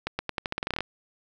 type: accelerating click train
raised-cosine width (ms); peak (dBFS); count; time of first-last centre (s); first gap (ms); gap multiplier
0.3; -12; 14; 0.07-0.806; 120; 0.86
effects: none